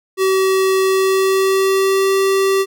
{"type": "tone with pitch glide", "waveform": "square", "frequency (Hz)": [381.2, 387.9], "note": ["G4", "G4"], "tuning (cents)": [-48, -18], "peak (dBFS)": -13, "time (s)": [0.17, 2.66], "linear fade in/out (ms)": 50, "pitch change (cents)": 30, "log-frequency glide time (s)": [0.82, 2.14], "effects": []}